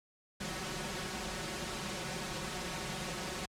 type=noise with comb filter; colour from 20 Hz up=pink; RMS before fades=-38 dBFS; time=0.4-3.46 s; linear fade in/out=10 ms; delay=5.4 ms; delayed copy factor=+0.9; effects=high-pass 60 Hz 12 dB/octave + low-pass 8000 Hz 12 dB/octave